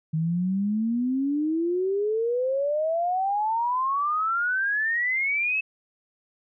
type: exponential sweep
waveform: sine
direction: up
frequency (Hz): 155.3 to 2625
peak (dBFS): -22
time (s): 0.13-5.61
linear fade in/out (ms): 10
effects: none